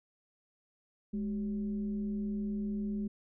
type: tone with frequency modulation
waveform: sine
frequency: 207.7 Hz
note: G#3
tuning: in tune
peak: -32 dBFS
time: 1.13-3.08 s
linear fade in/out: 10 ms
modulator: 174 Hz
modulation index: 0.41
effects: none